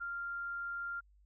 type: tone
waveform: sine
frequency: 1393 Hz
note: F6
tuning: 5 cents flat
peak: -37 dBFS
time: 0-1.01 s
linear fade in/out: 20 ms
effects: added 50 Hz sine -62 dBFS peak until 1.25 s